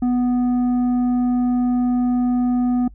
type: tone with tanh clipping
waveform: triangle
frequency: 246.9 Hz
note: B3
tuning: in tune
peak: -17 dBFS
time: 0.02-2.88 s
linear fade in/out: 5 ms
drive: 11 dB
effects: noise-tail reverb RT60 0.1 s tail -22 dB re dry + added 50 Hz sine -39 dBFS peak until 2.94 s